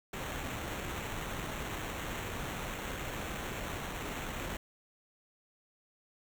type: noise with sample-and-hold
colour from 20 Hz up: pink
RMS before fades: -39 dBFS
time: 0.13-4.57 s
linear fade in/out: 5 ms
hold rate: 4900 Hz
effects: none